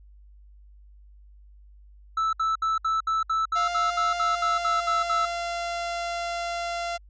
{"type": "tone bursts", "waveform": "triangle", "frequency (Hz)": 1315, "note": "E6", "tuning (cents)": -5, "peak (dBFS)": -20, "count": 14, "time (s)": [2.17, 5.255], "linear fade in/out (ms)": 5, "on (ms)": 160, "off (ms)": 65}
{"type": "tone with pitch glide", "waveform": "sawtooth", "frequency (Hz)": [698.5, 688.1], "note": ["F5", "F5"], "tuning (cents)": [0, -26], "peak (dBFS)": -24, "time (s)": [3.55, 6.98], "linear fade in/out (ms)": 20, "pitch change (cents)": -26, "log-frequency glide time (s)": [4.09, 4.94]}
{"effects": ["added 50 Hz sine -48 dBFS peak until 7.09 s", "resampled to 16000 Hz"]}